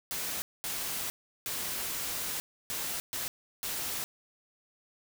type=noise bursts at uneven times; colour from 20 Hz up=white; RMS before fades=-35 dBFS; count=6; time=0.11-0.42 / 0.64-1.1 / 1.46-2.4 / 2.7-3 / 3.13-3.28 / 3.63-4.04 s; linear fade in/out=0 ms; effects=none